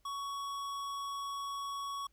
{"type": "tone with tanh clipping", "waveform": "sine", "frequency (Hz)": 1118, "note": "C#6", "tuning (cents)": 14, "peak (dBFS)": -39, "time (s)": [0.05, 2.07], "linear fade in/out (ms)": 5, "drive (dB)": 18, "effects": ["added 50 Hz sine -69 dBFS peak until 2.12 s", "pink hiss -75 dBFS RMS until 2.12 s"]}